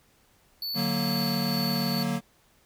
square tone with tremolo, 4466 Hz, C#8, 12 cents sharp, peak -30 dBFS, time 0.62-2.03 s, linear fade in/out 2 ms, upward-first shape sine, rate 2.2 Hz, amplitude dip 25%
square chord, D augmented, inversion none, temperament equal, 146.83 / 185 / 233.1 Hz, D3 / F#3 / A#3, 0 / 0 / 0 cents, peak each -33 / -31 / -30 dBFS, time 0.74-2.21 s, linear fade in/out 50 ms
effects pink hiss -63 dBFS RMS until 2.65 s

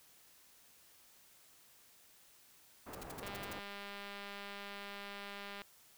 white low-pass noise, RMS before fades -49 dBFS, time 2.86-3.6 s, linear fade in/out 10 ms, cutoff 870 Hz, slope 12 dB/octave
white noise bursts, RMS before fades -48 dBFS, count 8, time 2.93-3.532 s, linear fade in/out 5 ms, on 21 ms, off 62 ms
click train, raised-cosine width 0.3 ms, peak -31 dBFS, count 481, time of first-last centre 3.23-5.618 s, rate 201 Hz
effects white hiss -64 dBFS RMS until 5.97 s

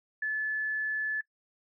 sine tone, 1730 Hz, A6, 30 cents flat, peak -28 dBFS, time 0.22-1.21 s, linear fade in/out 5 ms, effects noise-tail reverb RT60 0.1 s tail -21 dB re dry

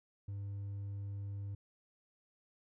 sine tone with hard clipping, 100 Hz, G2, 35 cents sharp, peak -40 dBFS, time 0.28-1.55 s, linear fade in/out 5 ms, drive 2 dB, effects none

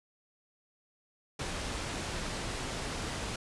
pink low-pass noise, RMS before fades -37 dBFS, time 1.39-3.36 s, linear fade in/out 5 ms, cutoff 8400 Hz, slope 12 dB/octave, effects resampled to 24000 Hz

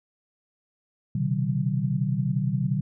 sine tone cluster, 124.5 / 135.9 / 153.1 / 190.1 Hz, B2 / C#3 / D#3 / F#3, +14 / -34 / -28 / +47 cents, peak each -28 dBFS, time 1.15-2.81 s, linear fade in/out 5 ms, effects none

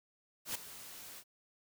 white noise with ADSR envelope, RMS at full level -36 dBFS, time 0.45-1.24 s, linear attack 98 ms, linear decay 11 ms, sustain -14 dB, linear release 55 ms, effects none

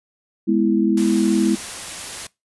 sine chord, E major, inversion first, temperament equal, 207.7 / 246.9 / 329.6 Hz, G#3 / B3 / E4, 0 / 0 / 0 cents, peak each -18 / -21 / -18 dBFS, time 0.47-1.56 s, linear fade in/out 20 ms
white noise, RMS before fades -31 dBFS, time 0.97-2.27 s, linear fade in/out 5 ms
effects noise-tail reverb RT60 0.2 s tail -21 dB re dry + resampled to 24000 Hz

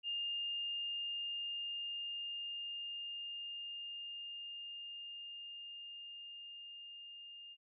sine tone with level ramp, 2816 Hz, F7, 14 cents sharp, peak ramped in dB -36 to -50 dBFS, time 0.03-7.57 s, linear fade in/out 50 ms, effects none

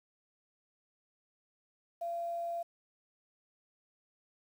sine tone with quantisation, 683 Hz, F5, 39 cents flat, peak -34 dBFS, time 2.01-2.63 s, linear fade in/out 10 ms, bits 10, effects none

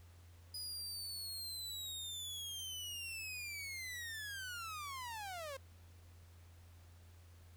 sawtooth linear sweep, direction down, 4978 to 520 Hz, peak -40 dBFS, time 0.54-5.57 s, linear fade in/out 5 ms, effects added 86 Hz sine -57 dBFS peak until 7.56 s + pink hiss -68 dBFS RMS until 7.56 s

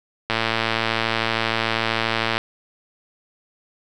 click train, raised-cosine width 0.3 ms, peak -4 dBFS, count 236, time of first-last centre 0.3-2.38 s, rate 113 Hz, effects none

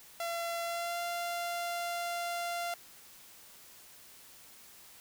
sawtooth tone with pitch glide, 680 to 692.3 Hz, F5 to F5, -46 to -15 cents, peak -30 dBFS, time 0.2-2.74 s, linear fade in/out 2 ms, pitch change +31 cents, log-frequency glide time 0.63-1.01 s, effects white hiss -55 dBFS RMS until 5 s

